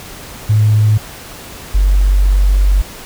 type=tone pair in turn; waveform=sine; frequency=106.9 / 47.85 Hz; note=A2 / G1; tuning=-49 / -41 cents; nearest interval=octave + major second; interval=1392 cents; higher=first; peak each=-7 dBFS; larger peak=neither; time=0.49-0.98 / 1.74-2.82 s; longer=second; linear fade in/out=10 ms; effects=pink hiss -32 dBFS RMS until 3.05 s